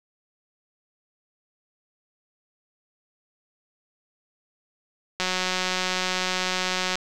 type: click train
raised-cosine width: 0.2 ms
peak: -8 dBFS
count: 324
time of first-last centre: 5.2-6.955 s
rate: 184 Hz
effects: none